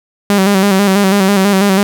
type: tone with vibrato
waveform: sawtooth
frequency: 196.4 Hz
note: G3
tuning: 4 cents sharp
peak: -4 dBFS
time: 0.3-1.83 s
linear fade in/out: 0 ms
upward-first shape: square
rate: 6.1 Hz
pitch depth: 54 cents each way
effects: none